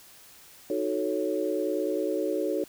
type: chord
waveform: sine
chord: D# half-diminished seventh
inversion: none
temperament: equal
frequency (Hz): 311.1 / 370 / 440 / 554.4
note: D#4 / F#4 / A4 / C#5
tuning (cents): 0 / 0 / 0 / 0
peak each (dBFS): -31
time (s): 0.7-2.64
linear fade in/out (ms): 2
effects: white hiss -52 dBFS RMS until 2.68 s